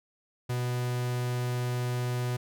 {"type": "tone", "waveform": "45% pulse", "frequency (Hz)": 123.47, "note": "B2", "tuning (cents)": 0, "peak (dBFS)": -28, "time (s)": [0.49, 2.37], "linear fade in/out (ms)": 10, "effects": []}